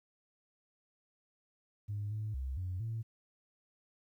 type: tone with pitch steps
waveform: sine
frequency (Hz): 103.2 / 107.3 / 65.9 / 91.3 / 112.9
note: G#2 / A2 / C2 / F#2 / A2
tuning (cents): -10 / -43 / +13 / -23 / +45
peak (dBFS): -34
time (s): 1.88-3.03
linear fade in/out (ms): 20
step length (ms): 230
effects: tanh soft clip ceiling -31 dBFS + 12-bit